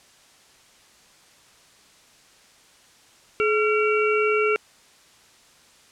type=harmonic tone with a mistuned harmonic; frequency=456.2 Hz; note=A#4; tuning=37 cents flat; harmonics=1 / 3 / 5 / 6; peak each=-20 / -25 / -27 / -28 dBFS; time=3.4-4.56 s; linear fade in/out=0 ms; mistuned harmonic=1; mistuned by=-120 cents; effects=white hiss -54 dBFS RMS until 5.91 s + low-pass 8000 Hz 12 dB/octave